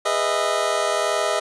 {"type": "chord", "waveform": "25% pulse", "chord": "E major seventh", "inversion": "first", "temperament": "just", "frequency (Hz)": [412, 494.4, 618.1, 659.3], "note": ["G#4", "B4", "D#5", "E5"], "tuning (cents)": [-14, 2, -12, 0], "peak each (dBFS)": [-24, -25, -19, -21], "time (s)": [0.05, 1.4], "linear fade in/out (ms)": 10, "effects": ["resampled to 24000 Hz"]}